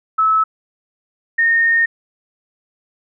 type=tone pair in turn; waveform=sine; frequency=1300 / 1838.5 Hz; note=E6 / A#6; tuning=-24 / -24 cents; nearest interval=tritone; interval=600 cents; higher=second; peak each=-11 dBFS; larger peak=neither; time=0.18-0.44 / 1.38-1.86 s; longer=second; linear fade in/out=10 ms; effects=none